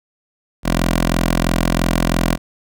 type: tone with notch filter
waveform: 10% pulse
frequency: 43 Hz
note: F1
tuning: 26 cents flat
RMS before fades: -17 dBFS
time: 0.63-2.38 s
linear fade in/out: 50 ms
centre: 92 Hz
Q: 0.82
effects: none